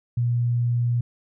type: tone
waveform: sine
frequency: 120 Hz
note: B2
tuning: 49 cents flat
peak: -19 dBFS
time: 0.17-1.01 s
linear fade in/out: 5 ms
effects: none